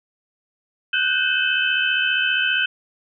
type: tone cluster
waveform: sine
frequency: 1483 / 1558 / 2593 / 3054 Hz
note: F#6 / G6 / E7 / G7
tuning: +4 / -11 / -29 / -46 cents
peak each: -23 dBFS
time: 0.93-2.66 s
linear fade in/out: 5 ms
effects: none